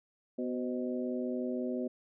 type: harmonic tone with a mistuned harmonic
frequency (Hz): 124.2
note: B2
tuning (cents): +10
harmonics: 2 / 3 / 4 / 5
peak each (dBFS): -34 / -38 / -40 / -42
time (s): 0.38-1.88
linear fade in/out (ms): 10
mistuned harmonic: 4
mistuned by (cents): +63
effects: none